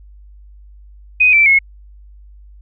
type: tone with pitch steps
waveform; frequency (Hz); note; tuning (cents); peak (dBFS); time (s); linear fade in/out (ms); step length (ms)
sine; 2500 / 2333 / 2176; D#7 / D7 / C#7; +8 / -12 / -33; -7; 1.2-1.59; 10; 130
effects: added 50 Hz sine -38 dBFS peak until 2.61 s